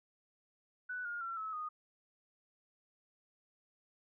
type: tone with pitch steps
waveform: sine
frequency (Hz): 1488 / 1420.8 / 1356.6 / 1295.4 / 1236.9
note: F#6 / F6 / E6 / E6 / D#6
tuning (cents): +9 / +29 / +49 / -31 / -11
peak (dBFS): -38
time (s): 0.89-1.69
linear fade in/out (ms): 10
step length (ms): 160
effects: none